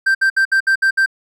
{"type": "tone bursts", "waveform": "triangle", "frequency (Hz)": 1568, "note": "G6", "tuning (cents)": 0, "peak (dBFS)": -9, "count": 7, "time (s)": [0.06, 1.061], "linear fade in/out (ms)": 10, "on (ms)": 89, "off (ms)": 63, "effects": []}